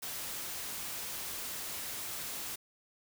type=noise; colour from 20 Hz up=white; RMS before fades=-40 dBFS; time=0.02-2.56 s; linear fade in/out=10 ms; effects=none